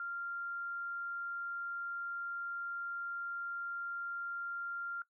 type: tone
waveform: sine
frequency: 1390 Hz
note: F6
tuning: 9 cents flat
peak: -37 dBFS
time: 0-5.02 s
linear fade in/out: 2 ms
effects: noise-tail reverb RT60 0.1 s tail -18 dB re dry